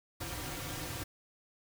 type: noise with comb filter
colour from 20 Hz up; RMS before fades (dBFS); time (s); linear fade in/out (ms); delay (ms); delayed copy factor
pink; -40; 0.2-1.04; 10; 4.7; -0.75
effects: none